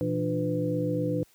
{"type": "tone cluster", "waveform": "sine", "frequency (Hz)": [120, 167.7, 298.8, 354.1, 500], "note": ["B2", "E3", "D4", "F4", "B4"], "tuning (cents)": [-49, 30, 30, 24, 21], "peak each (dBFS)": [-32, -31, -30, -39, -30], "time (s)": [0.01, 1.23], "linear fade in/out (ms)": 0, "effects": ["white hiss -62 dBFS RMS until 1.34 s", "high-pass 60 Hz 12 dB/octave"]}